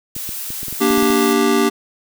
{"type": "noise", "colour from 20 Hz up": "blue", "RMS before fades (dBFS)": -27, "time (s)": [0.15, 1.33], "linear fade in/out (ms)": 5}
{"type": "clicks", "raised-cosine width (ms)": 3, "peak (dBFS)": -20, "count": 10, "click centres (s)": [0.165, 0.291, 0.504, 0.631, 0.683, 0.727, 0.907, 0.978, 1.027, 1.103]}
{"type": "chord", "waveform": "square", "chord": "G minor", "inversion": "first", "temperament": "just", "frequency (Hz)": [235.2, 294, 392], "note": ["Bb3", "D4", "G4"], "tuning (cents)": [16, 2, 0], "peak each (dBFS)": [-19, -19, -17], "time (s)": [0.8, 1.7], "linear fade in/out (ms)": 20}
{"effects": []}